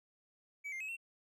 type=tone with pitch steps; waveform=triangle; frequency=2280 / 2108 / 2561 / 2712 Hz; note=C#7 / C7 / D#7 / E7; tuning=+48 / +12 / +49 / +49 cents; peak=-38 dBFS; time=0.64-0.968 s; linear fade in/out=20 ms; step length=82 ms; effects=none